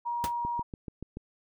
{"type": "tone", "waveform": "sine", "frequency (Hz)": 950, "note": "A#5", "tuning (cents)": 33, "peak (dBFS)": -29, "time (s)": [0.05, 0.63], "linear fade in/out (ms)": 20}
{"type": "noise with exponential decay", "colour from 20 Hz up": "pink", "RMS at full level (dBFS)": -30, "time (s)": [0.24, 0.33], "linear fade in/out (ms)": 0, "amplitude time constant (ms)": 19}
{"type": "click train", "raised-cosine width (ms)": 3, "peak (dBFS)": -25, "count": 6, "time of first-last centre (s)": [0.45, 1.17], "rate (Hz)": 6.94}
{"effects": []}